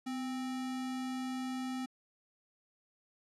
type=tone with sample-and-hold; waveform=sine; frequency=255 Hz; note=C4; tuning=44 cents flat; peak=-35 dBFS; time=0.06-1.86 s; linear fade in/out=10 ms; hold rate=1050 Hz; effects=low-pass 9000 Hz 12 dB/octave